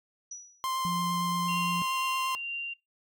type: tone with exponential decay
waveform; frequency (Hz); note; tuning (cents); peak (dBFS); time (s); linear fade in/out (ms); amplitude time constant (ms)
sine; 5870; F#8; -15; -36; 0.31-0.73; 5; 90
type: tone with vibrato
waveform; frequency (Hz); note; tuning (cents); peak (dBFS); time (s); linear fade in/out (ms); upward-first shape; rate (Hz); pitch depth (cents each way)
45% pulse; 1047; C6; +1; -29; 0.64-2.35; 0; triangle; 8.7; 11
type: tone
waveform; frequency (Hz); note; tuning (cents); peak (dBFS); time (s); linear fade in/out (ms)
sine; 174.61; F3; 0; -31; 0.85-1.82; 0
type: tone with tremolo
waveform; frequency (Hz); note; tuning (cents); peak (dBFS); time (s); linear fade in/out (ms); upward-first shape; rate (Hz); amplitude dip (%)
sine; 2774; F7; -12; -31; 1.48-2.74; 10; triangle; 2.1; 35
effects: noise-tail reverb RT60 0.2 s tail -23 dB re dry